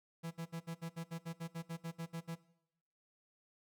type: tone bursts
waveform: 45% pulse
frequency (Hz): 165.8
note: E3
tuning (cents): +10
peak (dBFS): -40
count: 15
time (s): 0.23-2.357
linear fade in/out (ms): 20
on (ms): 83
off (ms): 63
effects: noise-tail reverb RT60 0.8 s tail -19 dB re dry